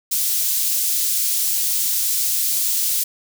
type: high-pass noise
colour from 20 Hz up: white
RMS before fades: -20 dBFS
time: 0.11-3.04 s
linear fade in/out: 10 ms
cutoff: 4900 Hz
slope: 12 dB/octave
effects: none